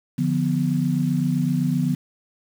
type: chord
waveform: sine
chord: B diminished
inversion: first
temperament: equal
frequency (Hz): 146.83 / 174.61 / 246.9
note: D3 / F3 / B3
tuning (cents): 0 / 0 / 0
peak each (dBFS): -23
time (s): 0.18-1.95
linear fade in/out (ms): 10
effects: 7-bit